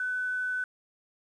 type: tone with quantisation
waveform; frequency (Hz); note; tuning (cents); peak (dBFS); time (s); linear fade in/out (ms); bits
sine; 1502; F#6; +26; -28; 0-0.64; 2; 9
effects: resampled to 22050 Hz